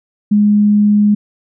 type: tone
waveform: sine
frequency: 207.7 Hz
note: G#3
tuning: in tune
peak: -7 dBFS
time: 0.31-1.15 s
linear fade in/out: 10 ms
effects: none